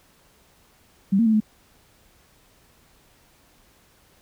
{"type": "tone with pitch steps", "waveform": "sine", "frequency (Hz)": [194.9, 230.4, 220, 214.7], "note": ["G3", "A#3", "A3", "A3"], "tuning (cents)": [-10, -20, 0, -42], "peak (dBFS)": -15, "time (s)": [1.12, 1.404], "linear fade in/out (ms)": 10, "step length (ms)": 71, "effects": ["pink hiss -58 dBFS RMS until 4.21 s"]}